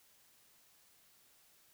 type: silence
effects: white hiss -67 dBFS RMS until 1.73 s